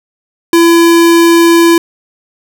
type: tone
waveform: square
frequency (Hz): 336.8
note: E4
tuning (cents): +37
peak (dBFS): -4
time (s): 0.53-1.78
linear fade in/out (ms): 2
effects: none